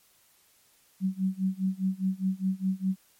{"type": "tone with tremolo", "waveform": "sine", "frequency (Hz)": 189.4, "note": "F#3", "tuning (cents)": 41, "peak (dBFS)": -22, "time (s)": [1, 2.96], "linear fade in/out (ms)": 50, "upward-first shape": "sine", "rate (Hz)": 4.9, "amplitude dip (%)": 95, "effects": ["white hiss -63 dBFS RMS until 3.19 s", "MP3 64 kbps"]}